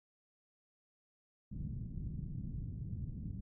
white low-pass noise, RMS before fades -42 dBFS, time 1.51-3.41 s, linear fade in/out 10 ms, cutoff 170 Hz, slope 24 dB/octave, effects none

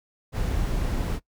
brown noise, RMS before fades -26 dBFS, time 0.32-1.2 s, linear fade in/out 50 ms, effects noise-tail reverb RT60 0.1 s tail -20 dB re dry

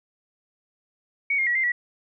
sine tone with pitch steps, 2238 / 2129 / 1926 / 2088 / 1938 Hz, C#7 / C7 / B6 / C7 / B6, +16 / +30 / -44 / -4 / -33 cents, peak -20 dBFS, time 1.3-1.72 s, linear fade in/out 5 ms, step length 84 ms, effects none

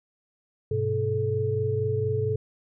sine tone cluster, 101.9 / 126.2 / 432.6 Hz, G#2 / B2 / A4, -32 / +38 / -29 cents, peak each -28 / -29 / -26 dBFS, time 0.71-2.36 s, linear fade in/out 5 ms, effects none

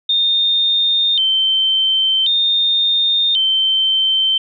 sine tone with vibrato, 3365 Hz, G#7, 22 cents sharp, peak -12 dBFS, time 0.09-4.38 s, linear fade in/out 5 ms, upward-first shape square, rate 0.46 Hz, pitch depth 140 cents each way, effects none

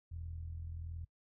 15% pulse tone with low-pass filter, 41.2 Hz, E1, in tune, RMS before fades -44 dBFS, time 0.11-1.05 s, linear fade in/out 10 ms, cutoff 89 Hz, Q 4.1, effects noise-tail reverb RT60 0.1 s tail -23 dB re dry

